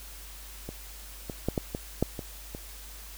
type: clicks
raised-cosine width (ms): 2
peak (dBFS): -23 / -21 / -13 / -13 / -18 / -10 / -21 / -24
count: 8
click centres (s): 0.69 / 1.298 / 1.486 / 1.578 / 1.749 / 2.026 / 2.192 / 2.549
effects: added 50 Hz sine -45 dBFS peak until 3.17 s + white hiss -47 dBFS RMS until 3.17 s